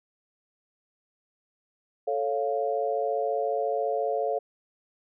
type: chord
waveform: sine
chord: A augmented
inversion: none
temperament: equal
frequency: 440 / 554.4 / 698.5 Hz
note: A4 / C#5 / E#5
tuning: 0 / 0 / 0 cents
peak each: -29 dBFS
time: 2.07-4.39 s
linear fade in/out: 10 ms
effects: none